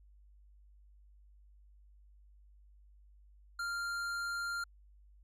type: tone with tanh clipping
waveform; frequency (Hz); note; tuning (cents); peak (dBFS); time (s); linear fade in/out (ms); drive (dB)
triangle; 1394; F6; -4; -37; 3.59-4.64; 5; 18
effects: added 50 Hz sine -58 dBFS peak until 5.23 s